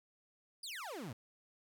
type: exponential sweep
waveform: 30% pulse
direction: down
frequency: 5080 to 101 Hz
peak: -40 dBFS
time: 0.63-1.13 s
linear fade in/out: 5 ms
effects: none